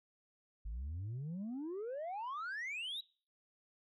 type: exponential sweep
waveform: sine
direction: up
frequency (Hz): 48.42 to 3951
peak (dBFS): -37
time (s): 0.65-3.01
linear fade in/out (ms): 10
effects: noise-tail reverb RT60 0.4 s tail -23 dB re dry + tanh soft clip ceiling -38 dBFS